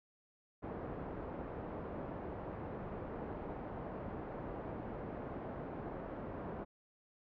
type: low-pass noise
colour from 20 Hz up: white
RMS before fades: -44 dBFS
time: 0.62-6.65 s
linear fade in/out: 20 ms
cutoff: 610 Hz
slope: 12 dB/octave
effects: low-pass 2000 Hz 12 dB/octave